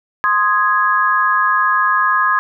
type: chord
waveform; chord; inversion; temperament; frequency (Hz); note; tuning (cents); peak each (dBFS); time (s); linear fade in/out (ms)
sine; Ab major; first; equal; 1046.5 / 1244.5 / 1661.2; C6 / Eb6 / Ab6; 0 / 0 / 0; -16; 0.24-2.39; 0
effects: none